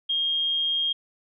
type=tone; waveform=sine; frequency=3232 Hz; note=G#7; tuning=48 cents flat; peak=-22 dBFS; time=0.09-0.93 s; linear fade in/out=10 ms; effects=none